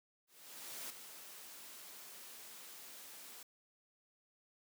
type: noise with ADSR envelope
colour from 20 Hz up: white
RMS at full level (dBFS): -45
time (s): 0.27-3.43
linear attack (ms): 630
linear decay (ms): 5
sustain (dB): -8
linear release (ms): 3
effects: high-pass 200 Hz 12 dB/octave